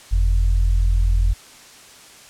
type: tone pair together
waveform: sine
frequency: 46.11 / 86.4 Hz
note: F#1 / F2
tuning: -5 / -18 cents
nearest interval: major seventh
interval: 1087 cents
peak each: -14 / -23 dBFS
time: 0.11-1.34 s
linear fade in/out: 20 ms
effects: white hiss -44 dBFS RMS until 2.29 s + low-pass 9000 Hz 12 dB/octave